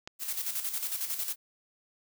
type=clicks; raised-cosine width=0.2 ms; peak=-22 / -27 dBFS; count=2; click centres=0.075 / 0.596 s
type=noise with tremolo; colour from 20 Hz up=blue; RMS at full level=-32 dBFS; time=0.19-1.36 s; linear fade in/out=50 ms; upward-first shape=square; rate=11 Hz; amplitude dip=55%
effects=none